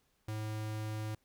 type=tone; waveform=square; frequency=108 Hz; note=A2; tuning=32 cents flat; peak=-37 dBFS; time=0.28-1.15 s; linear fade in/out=5 ms; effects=pink hiss -75 dBFS RMS until 1.24 s